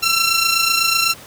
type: ring-modulated tone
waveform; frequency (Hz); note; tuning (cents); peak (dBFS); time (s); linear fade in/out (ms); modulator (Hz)
15% pulse; 1356; E6; +49; -4; 0.02-1.14; 20; 1370
effects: pink hiss -39 dBFS RMS until 1.26 s + high-pass 80 Hz 12 dB/octave